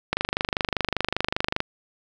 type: click train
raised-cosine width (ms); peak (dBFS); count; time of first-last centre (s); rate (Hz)
0.3; -6; 38; 0.13-1.604; 25.1
effects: none